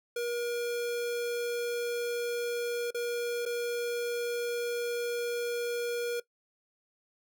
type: tone with dropouts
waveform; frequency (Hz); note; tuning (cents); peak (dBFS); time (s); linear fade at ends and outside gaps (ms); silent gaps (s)
square; 477.1; A#4; +40; -31; 0.16-6.2; 5; 2.907-2.945 / 3.454-3.46
effects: noise-tail reverb RT60 0.1 s tail -19 dB re dry